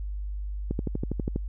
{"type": "click train", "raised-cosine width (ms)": 3, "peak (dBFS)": -15, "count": 9, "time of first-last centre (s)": [0.71, 1.36], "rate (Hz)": 12.3, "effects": ["added 50 Hz sine -30 dBFS peak until 1.48 s"]}